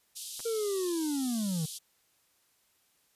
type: band-pass noise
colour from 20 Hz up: white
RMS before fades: -42 dBFS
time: 0.15-1.79 s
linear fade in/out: 20 ms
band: 3100 to 12000 Hz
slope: 48 dB/octave
type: clicks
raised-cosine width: 0.5 ms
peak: -34 dBFS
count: 2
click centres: 0.395 / 0.403 s
type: linear sweep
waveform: triangle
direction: down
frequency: 466.2 to 150 Hz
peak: -27 dBFS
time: 0.45-1.66 s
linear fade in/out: 10 ms
effects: white hiss -70 dBFS RMS until 3.15 s + resampled to 32000 Hz